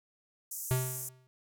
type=band-pass noise; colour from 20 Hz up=white; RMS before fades=-40 dBFS; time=0.51-1.09 s; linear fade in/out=5 ms; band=6100 to 15000 Hz; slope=48 dB/octave
type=tone with exponential decay; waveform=square; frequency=128.3 Hz; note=C3; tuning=34 cents flat; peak=-25 dBFS; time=0.71-1.27 s; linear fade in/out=0 ms; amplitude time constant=120 ms
effects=none